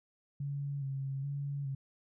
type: tone with vibrato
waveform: sine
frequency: 138.7 Hz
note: C#3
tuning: 1 cent sharp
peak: -34 dBFS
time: 0.4-1.75 s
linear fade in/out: 5 ms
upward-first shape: square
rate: 1.2 Hz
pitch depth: 34 cents each way
effects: none